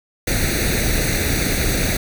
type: noise with comb filter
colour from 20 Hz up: pink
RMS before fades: -19 dBFS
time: 0.27-1.97 s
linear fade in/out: 5 ms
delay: 0.48 ms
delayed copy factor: +0.8
effects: none